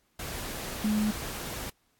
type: tone in noise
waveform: sine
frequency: 212.7 Hz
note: G#3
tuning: 42 cents sharp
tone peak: -24 dBFS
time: 0.84-1.11 s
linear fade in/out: 5 ms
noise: pink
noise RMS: -37 dBFS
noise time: 0.19-1.7 s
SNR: +10 dB
effects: pink hiss -71 dBFS RMS until 1.99 s + AAC 64 kbps